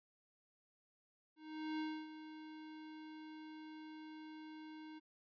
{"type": "tone with ADSR envelope", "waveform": "square", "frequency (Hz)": 311.1, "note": "D#4", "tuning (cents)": 0, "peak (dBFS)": -39, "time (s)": [1.36, 5], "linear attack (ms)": 430, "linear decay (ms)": 280, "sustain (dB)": -12, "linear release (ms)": 23, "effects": ["resampled to 11025 Hz"]}